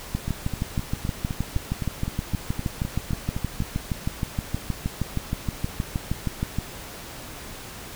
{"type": "two click trains", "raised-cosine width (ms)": 5, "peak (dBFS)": [-15, -12], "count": [14, 42], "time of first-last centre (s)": [[0.28, 3.622], [0.15, 6.586]], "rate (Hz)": [3.89, 6.37], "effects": ["pink hiss -39 dBFS RMS until 7.95 s"]}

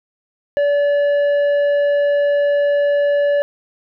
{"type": "tone with tanh clipping", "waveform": "sine", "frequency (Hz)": 575, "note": "D5", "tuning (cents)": -37, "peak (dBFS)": -14, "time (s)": [0.57, 3.42], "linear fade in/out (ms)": 0, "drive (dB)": 7, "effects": []}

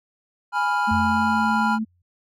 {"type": "chord", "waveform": "triangle", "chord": "F diminished", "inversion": "first", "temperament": "equal", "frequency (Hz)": [830.6, 987.8, 1396.9], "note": ["Ab5", "Cb6", "F6"], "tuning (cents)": [0, 0, 0], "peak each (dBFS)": -22, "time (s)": [0.52, 1.79], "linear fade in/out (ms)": 50}
{"type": "tone", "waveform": "sine", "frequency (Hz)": 220, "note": "A3", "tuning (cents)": 0, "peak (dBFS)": -22, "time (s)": [0.87, 1.85], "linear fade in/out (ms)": 20}
{"type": "tone with exponential decay", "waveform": "sine", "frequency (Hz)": 88.8, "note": "F2", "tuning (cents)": 29, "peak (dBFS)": -23, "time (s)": [0.91, 2.02], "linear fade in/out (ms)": 5, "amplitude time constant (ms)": 240}
{"effects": []}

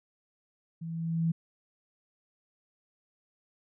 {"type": "tone with level ramp", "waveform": "sine", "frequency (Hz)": 164.81, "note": "E3", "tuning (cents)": 0, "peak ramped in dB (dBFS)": [-36, -23], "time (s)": [0.81, 1.32], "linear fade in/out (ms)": 10, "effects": []}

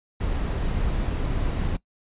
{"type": "noise", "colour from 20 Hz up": "brown", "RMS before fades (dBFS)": -25, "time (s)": [0.2, 1.77], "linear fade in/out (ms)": 10, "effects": ["noise-tail reverb RT60 0.1 s tail -20 dB re dry", "resampled to 8000 Hz"]}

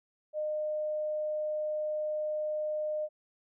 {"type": "tone", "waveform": "sine", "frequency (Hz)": 610, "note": "D#5", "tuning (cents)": -34, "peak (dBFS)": -30, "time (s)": [0.33, 3.09], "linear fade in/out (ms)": 50, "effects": []}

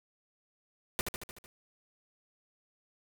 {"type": "noise with echo", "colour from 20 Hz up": "pink", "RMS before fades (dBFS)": -31, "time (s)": [0.99, 1.01], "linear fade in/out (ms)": 0, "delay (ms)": 75, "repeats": 6, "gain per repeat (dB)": -4, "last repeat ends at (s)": 1.46, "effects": []}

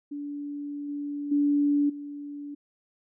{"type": "tone with level steps", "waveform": "sine", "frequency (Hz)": 288.8, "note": "D4", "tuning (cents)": -29, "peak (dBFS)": [-32, -30, -20, -35], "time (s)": [0.11, 2.55], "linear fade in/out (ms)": 10, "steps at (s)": [0.88, 1.31, 1.89], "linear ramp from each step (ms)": 10, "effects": []}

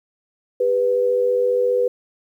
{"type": "tone pair together", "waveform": "sine", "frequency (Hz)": [399.2, 493.9], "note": ["G4", "B4"], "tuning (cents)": [32, 0], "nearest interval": "major third", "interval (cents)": 368, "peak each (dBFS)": [-23, -16], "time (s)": [0.6, 1.88], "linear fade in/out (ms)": 5, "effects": ["9-bit"]}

